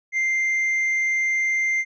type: tone with tanh clipping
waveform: sine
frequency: 2093 Hz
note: C7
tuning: in tune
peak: -20 dBFS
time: 0.12-1.85 s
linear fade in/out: 50 ms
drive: 3 dB
effects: resampled to 16000 Hz